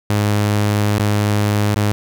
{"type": "tone with dropouts", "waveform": "sawtooth", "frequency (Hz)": 103.9, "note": "G#2", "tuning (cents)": 1, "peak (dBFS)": -10, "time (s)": [0.1, 1.92], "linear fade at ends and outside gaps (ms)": 0, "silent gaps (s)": [[0.982, 0.997], [1.744, 1.761]], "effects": []}